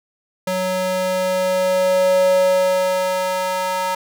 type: tone with high-pass filter sweep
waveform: square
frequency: 185 Hz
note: F#3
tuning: in tune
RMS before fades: -18 dBFS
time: 0.47-3.95 s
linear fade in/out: 5 ms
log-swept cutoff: 370 to 790 Hz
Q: 4.8
effects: none